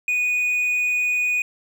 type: tone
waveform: triangle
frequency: 2473 Hz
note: D#7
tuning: 11 cents flat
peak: -17 dBFS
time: 0.08-1.42 s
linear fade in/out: 2 ms
effects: none